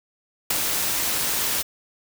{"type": "noise with ADSR envelope", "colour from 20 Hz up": "white", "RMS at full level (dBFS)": -18, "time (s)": [0.5, 1.63], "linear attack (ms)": 8, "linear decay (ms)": 6, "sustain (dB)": -6, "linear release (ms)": 20, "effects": []}